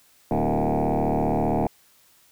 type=tone with frequency modulation; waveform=sine; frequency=244.2 Hz; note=B3; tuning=19 cents flat; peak=-18 dBFS; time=0.31-1.67 s; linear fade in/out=2 ms; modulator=75.2 Hz; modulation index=7.7; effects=tanh soft clip ceiling -17 dBFS + white hiss -58 dBFS RMS until 2.31 s